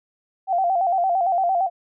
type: tone with vibrato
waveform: sine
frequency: 730 Hz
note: F#5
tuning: 24 cents flat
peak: -17 dBFS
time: 0.47-1.7 s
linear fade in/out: 50 ms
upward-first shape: square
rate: 8.8 Hz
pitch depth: 87 cents each way
effects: none